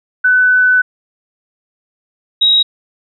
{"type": "tone pair in turn", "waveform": "sine", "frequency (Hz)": [1501, 3813], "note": ["F#6", "A#7"], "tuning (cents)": [24, 38], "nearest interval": "octave + major third", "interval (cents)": 1614, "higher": "second", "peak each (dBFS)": -7, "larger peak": "neither", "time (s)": [[0.24, 0.82], [2.41, 2.63]], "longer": "first", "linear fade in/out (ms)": 10, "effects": []}